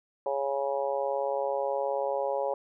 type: harmonic tone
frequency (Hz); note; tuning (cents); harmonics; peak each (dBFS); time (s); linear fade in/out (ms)
138.59; C#3; 0; 3 / 4 / 5 / 6 / 7; -35 / -29 / -37 / -34 / -38; 0.26-2.54; 2
effects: none